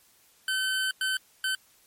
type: tone bursts at uneven times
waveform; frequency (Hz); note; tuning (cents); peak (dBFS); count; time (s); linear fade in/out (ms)
25% pulse; 1531; G6; -41; -22; 3; 0.48-0.91 / 1.01-1.17 / 1.44-1.55; 2
effects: white hiss -61 dBFS RMS until 1.86 s + MP3 64 kbps